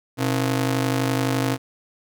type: ring-modulated tone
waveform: sawtooth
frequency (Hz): 197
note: G3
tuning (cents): +9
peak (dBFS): -13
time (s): 0.17-1.58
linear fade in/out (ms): 50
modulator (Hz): 72.6
effects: none